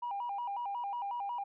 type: tone with vibrato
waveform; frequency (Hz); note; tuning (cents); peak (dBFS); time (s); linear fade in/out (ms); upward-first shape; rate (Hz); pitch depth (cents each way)
sine; 878; A5; -4; -33; 0.02-1.44; 10; square; 5.5; 160
effects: tanh soft clip ceiling -31 dBFS